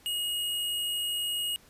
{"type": "tone with sample-and-hold", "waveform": "sine", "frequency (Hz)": 2879, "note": "F#7", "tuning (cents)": -48, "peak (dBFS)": -28, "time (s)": [0.06, 1.56], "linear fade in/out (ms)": 0, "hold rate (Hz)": 11025, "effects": ["pink hiss -58 dBFS RMS until 1.69 s", "resampled to 32000 Hz"]}